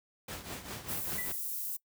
pink noise with tremolo, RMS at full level -39 dBFS, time 0.28-1.32 s, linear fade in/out 5 ms, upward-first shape triangle, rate 5 Hz, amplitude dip 75%
white high-pass noise, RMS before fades -37 dBFS, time 0.88-1.77 s, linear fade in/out 10 ms, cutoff 12000 Hz, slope 12 dB/octave
sine tone with exponential decay, 1980 Hz, B6, 4 cents sharp, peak -35 dBFS, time 1.18-1.41 s, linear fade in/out 5 ms, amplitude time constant 49 ms
effects noise-tail reverb RT60 0.1 s tail -23 dB re dry + high-pass 60 Hz 12 dB/octave

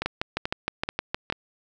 two click trains, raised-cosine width 0.3 ms, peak -9 / -11 dBFS, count 9 / 4, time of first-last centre 0.06-1.3 / 0.02-1.324 s, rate 6.45 / 2.3 Hz, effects none

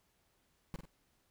brown noise with echo, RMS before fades -40 dBFS, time 0.74-0.76 s, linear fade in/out 0 ms, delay 47 ms, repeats 2, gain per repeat -6 dB, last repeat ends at 0.854 s, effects pink hiss -75 dBFS RMS until 1.3 s

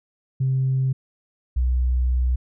sine tone pair in turn, 131.9 / 62.57 Hz, C3 / B1, +14 / +23 cents, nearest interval octave + minor second, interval 1291 cents, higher first, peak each -17 / -16 dBFS, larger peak second, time 0.4-0.93 / 1.56-2.36 s, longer second, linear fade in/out 10 ms, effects tanh soft clip ceiling -14 dBFS

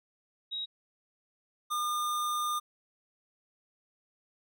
sine / square tone pair in turn, 3811 / 1209.8 Hz, A#7 / D#6, +38 / -49 cents, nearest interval octave + minor sixth, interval 1987 cents, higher first, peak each -33 / -30 dBFS, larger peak second, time 0.51-0.66 / 1.7-2.6 s, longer second, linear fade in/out 20 ms, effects none

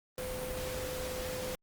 sine tone in noise, 509 Hz, C5, 48 cents flat, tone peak -38 dBFS, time 0.18-1.55 s, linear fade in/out 0 ms, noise pink, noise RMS -40 dBFS, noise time 0.18-1.55 s, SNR -1 dB, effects Opus 32 kbps

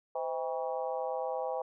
harmonic tone with a mistuned harmonic, 160.5 Hz, E3, 46 cents flat, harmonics 3 / 4 / 5 / 6 / 7, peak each -35 / -38 / -37 / -43 / -47 dBFS, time 0.15-1.62 s, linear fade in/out 5 ms, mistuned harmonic 3, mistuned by +110 cents, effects none

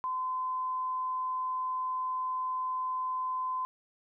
sine tone, 1025 Hz, C6, 36 cents flat, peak -30 dBFS, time 0.04-3.65 s, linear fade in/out 0 ms, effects none

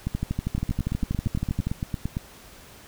two click trains, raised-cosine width 5 ms, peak -14 / -13 dBFS, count 15 / 21, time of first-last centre 0.58-2.169 / 0.07-1.67 s, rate 8.81 / 12.5 Hz, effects pink hiss -48 dBFS RMS until 2.87 s

